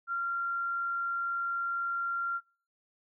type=tone; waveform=sine; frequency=1381 Hz; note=F6; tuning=20 cents flat; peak=-29 dBFS; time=0.07-2.41 s; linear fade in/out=50 ms; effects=noise-tail reverb RT60 0.4 s tail -23 dB re dry